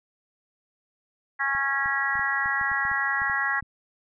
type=harmonic tone; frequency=275.2 Hz; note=C#4; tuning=12 cents flat; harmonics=3 / 4 / 5 / 6 / 7; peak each=-33 / -31 / -33 / -27 / -27 dBFS; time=1.39-3.61 s; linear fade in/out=20 ms
type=clicks; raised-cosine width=5 ms; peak=-32 dBFS; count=12; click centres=1.55 / 1.859 / 2.155 / 2.194 / 2.459 / 2.613 / 2.716 / 2.852 / 2.915 / 3.218 / 3.298 / 3.626 s
effects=none